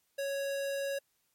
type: tone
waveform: square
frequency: 554.4 Hz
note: C#5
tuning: in tune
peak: -33 dBFS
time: 0.18-0.99 s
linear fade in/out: 10 ms
effects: white hiss -75 dBFS RMS until 1.34 s + MP3 64 kbps